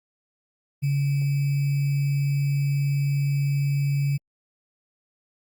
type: tone with sample-and-hold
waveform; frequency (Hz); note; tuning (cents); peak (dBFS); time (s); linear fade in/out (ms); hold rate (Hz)
sine; 140.7; C#3; +26; -20; 0.82-4.18; 20; 2450
effects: Opus 32 kbps